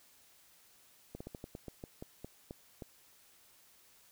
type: slowing click train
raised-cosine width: 2 ms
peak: -30 dBFS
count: 12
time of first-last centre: 1.15-2.822 s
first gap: 55 ms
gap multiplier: 1.19
effects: white hiss -64 dBFS RMS until 4.11 s